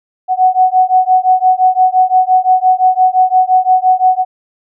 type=beating tone pair; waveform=sine; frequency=740 / 745.8 Hz; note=F#5 / F#5; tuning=0 / +14 cents; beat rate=5.8 Hz; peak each=-10 dBFS; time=0.28-4.25 s; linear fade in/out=50 ms; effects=none